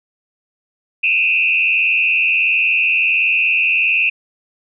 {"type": "tone with frequency modulation", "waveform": "sine", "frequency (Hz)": 2586, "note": "E7", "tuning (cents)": -34, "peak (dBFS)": -12, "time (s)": [1.03, 4.1], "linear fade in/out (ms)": 10, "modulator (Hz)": 81.4, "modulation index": 1.9, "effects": []}